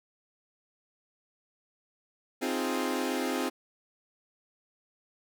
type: chord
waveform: sawtooth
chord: F minor seventh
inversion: second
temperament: equal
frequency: 261.6 / 311.1 / 349.2 / 415.3 Hz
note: C4 / Eb4 / F4 / Ab4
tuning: 0 / 0 / 0 / 0 cents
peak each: -28 / -32 / -31 / -32 dBFS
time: 2.41-3.5 s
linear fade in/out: 20 ms
effects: none